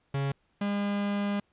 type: tone pair in turn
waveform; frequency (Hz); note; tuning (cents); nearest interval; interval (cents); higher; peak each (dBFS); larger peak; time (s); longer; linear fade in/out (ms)
45% pulse; 138.59 / 202.8; C#3 / G#3; 0 / -41; perfect fifth; 659; second; -27; neither; 0.14-0.32 / 0.61-1.4; second; 5
effects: pink hiss -71 dBFS RMS until 1.52 s + resampled to 8000 Hz